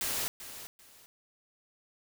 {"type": "noise with echo", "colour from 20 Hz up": "white", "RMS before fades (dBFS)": -33, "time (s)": [0.01, 0.28], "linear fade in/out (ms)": 0, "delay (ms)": 390, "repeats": 2, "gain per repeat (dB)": -12, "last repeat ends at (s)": 1.06, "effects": []}